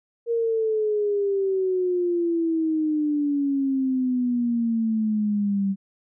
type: exponential sweep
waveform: sine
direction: down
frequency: 470 to 193.4 Hz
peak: -20 dBFS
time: 0.26-5.76 s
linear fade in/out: 50 ms
effects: none